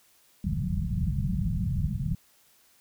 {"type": "low-pass noise", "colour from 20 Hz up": "white", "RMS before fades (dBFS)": -28, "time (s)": [0.44, 2.15], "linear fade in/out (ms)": 5, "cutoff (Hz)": 200, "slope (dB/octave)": 96, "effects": ["white hiss -62 dBFS RMS until 2.8 s"]}